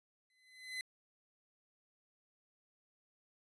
30% pulse tone with exponential growth, 2028 Hz, B6, 45 cents sharp, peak -34 dBFS, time 0.3-0.81 s, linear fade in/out 1 ms, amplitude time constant 110 ms, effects resampled to 22050 Hz

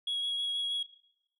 sine tone with vibrato, 3322 Hz, G#7, in tune, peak -28 dBFS, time 0.07-0.83 s, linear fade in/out 5 ms, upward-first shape triangle, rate 6.3 Hz, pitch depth 14 cents each way, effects noise-tail reverb RT60 0.8 s tail -20 dB re dry + tanh soft clip ceiling -28 dBFS

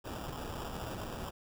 pink noise with sample-and-hold, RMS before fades -41 dBFS, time 0.04-1.31 s, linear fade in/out 20 ms, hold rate 2100 Hz, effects none

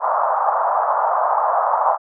pink band-pass noise, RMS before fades -18 dBFS, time 0-1.98 s, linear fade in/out 50 ms, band 640 to 1200 Hz, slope 48 dB/octave, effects none

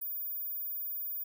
sine tone, 14860 Hz, A#9, 7 cents flat, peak -33 dBFS, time 0.01-1.24 s, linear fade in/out 10 ms, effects tanh soft clip ceiling -31 dBFS

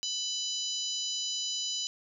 harmonic tone, 995 Hz, B5, 13 cents sharp, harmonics 3 / 4 / 5 / 6 / 7, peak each -36 / -37 / -38 / -39 / -39 dBFS, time 0.03-1.87 s, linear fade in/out 0 ms, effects none

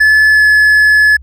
triangle tone with pitch glide, 1726 to 1712.1 Hz, A6 to A6, -34 to -48 cents, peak -3 dBFS, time 0-1.17 s, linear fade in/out 10 ms, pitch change -14 cents, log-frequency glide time 0.3-0.44 s, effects added 66 Hz sine -31 dBFS peak until 1.22 s

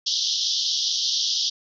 white band-pass noise, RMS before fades -24 dBFS, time 0.06-1.5 s, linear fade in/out 10 ms, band 3100 to 5900 Hz, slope 96 dB/octave, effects none

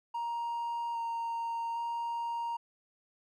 triangle tone with pitch steps, 938 / 926 / 935 Hz, A#5 / A#5 / A#5, +11 / -12 / +5 cents, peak -30 dBFS, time 0.14-2.57 s, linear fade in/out 10 ms, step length 810 ms, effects tanh soft clip ceiling -26 dBFS

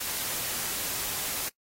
white noise, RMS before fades -32 dBFS, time 0-1.49 s, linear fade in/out 10 ms, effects noise-tail reverb RT60 0.1 s tail -22 dB re dry + AAC 48 kbps

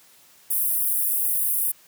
pink high-pass noise, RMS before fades -23 dBFS, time 0.5-1.72 s, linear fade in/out 10 ms, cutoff 10000 Hz, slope 48 dB/octave, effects white hiss -54 dBFS RMS until 1.87 s + high-pass 100 Hz 12 dB/octave

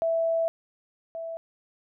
sine tone pair in turn, 659.3 / 659.3 Hz, E5 / E5, 0 / 0 cents, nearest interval unison, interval 0 cents, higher neither, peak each -22 / -32 dBFS, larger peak first, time 0.02-0.48 / 1.15-1.37 s, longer first, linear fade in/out 0 ms, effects none

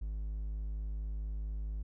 triangle tone, 52.2 Hz, G#1, 10 cents sharp, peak -33 dBFS, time 0.01-1.83 s, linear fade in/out 10 ms, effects none

